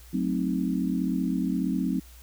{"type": "chord", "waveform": "sine", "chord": "F# diminished seventh", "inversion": "none", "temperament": "equal", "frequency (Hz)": [185, 220, 261.6, 311.1], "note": ["F#3", "A3", "C4", "Eb4"], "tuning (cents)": [0, 0, 0, 0], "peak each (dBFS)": [-28, -32, -28, -32], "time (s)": [0.13, 2], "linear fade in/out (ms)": 10, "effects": ["added 60 Hz sine -47 dBFS peak until 2.22 s", "white hiss -54 dBFS RMS until 2.22 s"]}